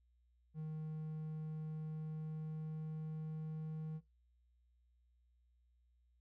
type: tone with pitch glide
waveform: triangle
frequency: 155.9 to 156.89 Hz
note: D#3 to D#3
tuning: +4 to +15 cents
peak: -39 dBFS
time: 0.54-4.01 s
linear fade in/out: 50 ms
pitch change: +11 cents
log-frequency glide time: 1.7-3.74 s
effects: noise-tail reverb RT60 0.2 s tail -18 dB re dry + added 60 Hz sine -70 dBFS peak until 6.2 s

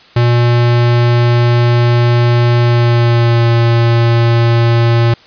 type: tone with pitch glide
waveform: square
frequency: 119.8 to 117.06 Hz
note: A#2 to A#2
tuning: +48 to +8 cents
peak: -8 dBFS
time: 0.16-5.14 s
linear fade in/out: 5 ms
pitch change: -40 cents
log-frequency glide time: 2.61-3.49 s
effects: white hiss -42 dBFS RMS until 5.26 s + resampled to 11025 Hz

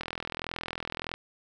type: click train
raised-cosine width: 0.3 ms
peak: -17 dBFS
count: 48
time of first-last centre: 0.01-1.14 s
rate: 41.6 Hz
effects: none

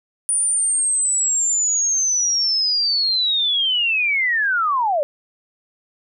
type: linear sweep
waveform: sine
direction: down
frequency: 9500 to 552 Hz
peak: -16 dBFS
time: 0.29-5.03 s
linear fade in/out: 0 ms
effects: none

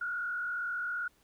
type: tone with frequency modulation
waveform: sine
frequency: 1434 Hz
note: F6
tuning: 45 cents sharp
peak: -32 dBFS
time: 0.01-1.08 s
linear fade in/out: 5 ms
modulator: 42.4 Hz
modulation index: 1.1
effects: pink hiss -68 dBFS RMS until 1.23 s

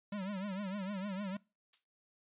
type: tone with vibrato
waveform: square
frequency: 196 Hz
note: G3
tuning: in tune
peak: -38 dBFS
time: 0.12-1.37 s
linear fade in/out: 5 ms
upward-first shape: triangle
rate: 6.6 Hz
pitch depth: 140 cents each way
type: noise with exponential decay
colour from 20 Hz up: violet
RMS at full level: -44 dBFS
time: 1.73-1.86 s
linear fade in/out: 5 ms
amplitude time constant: 28 ms
effects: noise-tail reverb RT60 0.3 s tail -23 dB re dry + resampled to 8000 Hz

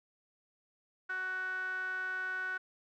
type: tone with band-pass filter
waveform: sawtooth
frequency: 372.4 Hz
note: F#4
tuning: 11 cents sharp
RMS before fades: -37 dBFS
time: 1.09-2.58 s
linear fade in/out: 10 ms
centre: 1500 Hz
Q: 10
effects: none

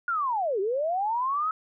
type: linear two-way sweep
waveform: sine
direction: down then up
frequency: 1444 to 370 to 1304 Hz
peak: -24 dBFS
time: 0.08-1.51 s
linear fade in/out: 2 ms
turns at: 0.6 s
effects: none

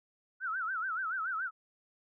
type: tone with vibrato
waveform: sine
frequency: 1416 Hz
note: F6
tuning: 23 cents sharp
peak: -32 dBFS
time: 0.4-1.51 s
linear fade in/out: 50 ms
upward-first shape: sine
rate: 7 Hz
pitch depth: 180 cents each way
effects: none

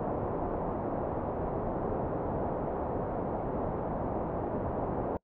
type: low-pass noise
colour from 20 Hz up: white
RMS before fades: -33 dBFS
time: 0-5.17 s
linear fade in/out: 0 ms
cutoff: 800 Hz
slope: 24 dB/octave
effects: noise-tail reverb RT60 0.1 s tail -26 dB re dry

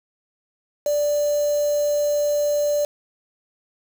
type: tone with quantisation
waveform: sine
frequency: 587.3 Hz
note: D5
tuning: in tune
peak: -18 dBFS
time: 0.86-2.85 s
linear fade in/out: 2 ms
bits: 5
effects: none

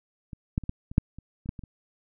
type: clicks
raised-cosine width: 5 ms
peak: -26 / -12 / -26 / -17 / -26 / -6 / -29 / -30 / -17 / -26 / -29 dBFS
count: 11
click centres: 0.332 / 0.579 / 0.637 / 0.694 / 0.915 / 0.981 / 1.186 / 1.459 / 1.491 / 1.592 / 1.637 s
effects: none

